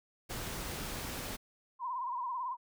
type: noise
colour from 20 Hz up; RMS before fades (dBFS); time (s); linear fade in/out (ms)
pink; -40; 0.29-1.37; 20
type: tone with vibrato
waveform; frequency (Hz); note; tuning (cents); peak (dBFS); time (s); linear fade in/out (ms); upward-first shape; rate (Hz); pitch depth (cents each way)
sine; 1000; B5; +21; -34; 1.79-2.57; 50; sine; 18; 100
effects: none